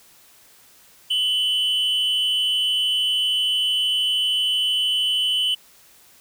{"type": "tone with amplitude modulation", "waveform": "triangle", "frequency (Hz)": 3000, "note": "F#7", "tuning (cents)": 23, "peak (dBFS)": -14, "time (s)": [1.1, 5.55], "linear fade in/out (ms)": 10, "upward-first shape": "sine", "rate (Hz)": 233, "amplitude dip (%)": 65, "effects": ["white hiss -52 dBFS RMS until 6.2 s"]}